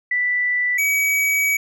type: tone pair in turn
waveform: sine / square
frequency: 1975.5 / 2272 Hz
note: B6 / C#7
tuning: 0 / +42 cents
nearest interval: major second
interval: 242 cents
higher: second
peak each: -17 dBFS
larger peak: neither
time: 0.11-0.78 / 0.78-1.57 s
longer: second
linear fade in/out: 5 ms
effects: none